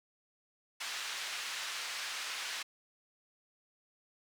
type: band-pass noise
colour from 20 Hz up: pink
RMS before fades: -40 dBFS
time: 0.8-2.63 s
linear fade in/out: 10 ms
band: 1600 to 6000 Hz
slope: 12 dB/octave
effects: none